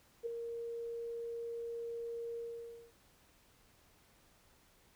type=tone with ADSR envelope; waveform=sine; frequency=466.2 Hz; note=A#4; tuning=in tune; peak=-33 dBFS; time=0.23-2.93 s; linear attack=32 ms; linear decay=8 ms; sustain=-6 dB; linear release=560 ms; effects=pink hiss -67 dBFS RMS until 4.95 s